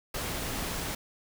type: noise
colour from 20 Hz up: pink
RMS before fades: -34 dBFS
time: 0.14-0.95 s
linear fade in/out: 5 ms
effects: none